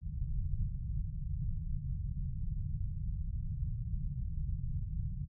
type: low-pass noise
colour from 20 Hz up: pink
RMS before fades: -36 dBFS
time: 0.01-5.28 s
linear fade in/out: 50 ms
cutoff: 160 Hz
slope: 48 dB/octave
effects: none